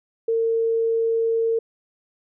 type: tone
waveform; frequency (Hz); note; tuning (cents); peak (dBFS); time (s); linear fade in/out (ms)
sine; 454.9; A#4; -42; -18; 0.28-1.59; 5
effects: none